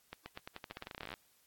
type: accelerating click train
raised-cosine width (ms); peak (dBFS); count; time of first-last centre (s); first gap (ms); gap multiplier
0.3; -27; 22; 0.13-1.139; 130; 0.88
effects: white hiss -70 dBFS RMS until 1.46 s + AAC 64 kbps